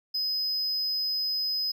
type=tone; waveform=triangle; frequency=5040 Hz; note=D#8; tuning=21 cents sharp; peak=-25 dBFS; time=0.14-1.72 s; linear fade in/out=10 ms; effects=none